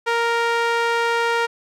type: tone with band-pass filter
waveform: sawtooth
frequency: 466.2 Hz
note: A#4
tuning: in tune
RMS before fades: -20 dBFS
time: 0.06-1.47 s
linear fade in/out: 20 ms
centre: 1400 Hz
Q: 0.79
effects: none